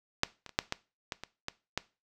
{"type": "clicks", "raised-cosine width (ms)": 0.2, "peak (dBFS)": [-7, -26, -29, -7, -13, -17, -22, -17, -12], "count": 9, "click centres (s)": [0.234, 0.463, 0.493, 0.589, 0.724, 1.122, 1.236, 1.484, 1.776], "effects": ["noise-tail reverb RT60 0.3 s tail -19 dB re dry"]}